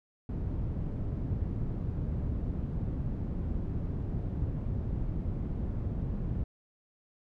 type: low-pass noise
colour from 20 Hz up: white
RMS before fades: -33 dBFS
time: 0.29-6.44 s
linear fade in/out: 2 ms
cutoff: 130 Hz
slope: 12 dB/octave
effects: none